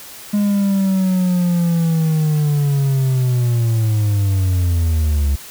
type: linear sweep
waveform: triangle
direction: down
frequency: 207.3 to 68.6 Hz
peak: -11 dBFS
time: 0.33-5.36 s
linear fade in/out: 10 ms
effects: white hiss -36 dBFS RMS until 5.5 s